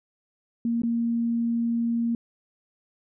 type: tone with dropouts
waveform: sine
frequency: 233.1 Hz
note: A#3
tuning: in tune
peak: -22 dBFS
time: 0.65-2.15 s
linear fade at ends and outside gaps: 2 ms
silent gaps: 0.819-0.834 s
effects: none